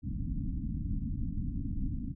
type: low-pass noise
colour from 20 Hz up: pink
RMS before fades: -34 dBFS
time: 0.02-2.15 s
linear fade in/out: 50 ms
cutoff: 290 Hz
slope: 96 dB/octave
effects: none